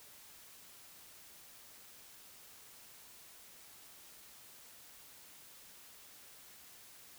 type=silence; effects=white hiss -57 dBFS RMS until 7.18 s